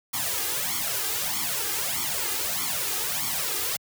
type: noise with flanger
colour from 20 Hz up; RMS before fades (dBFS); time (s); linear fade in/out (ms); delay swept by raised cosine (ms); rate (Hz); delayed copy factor
white; -28; 0.13-3.77; 10; 0.9 to 2.5; 1.6; +0.95
effects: high-pass 80 Hz 12 dB/octave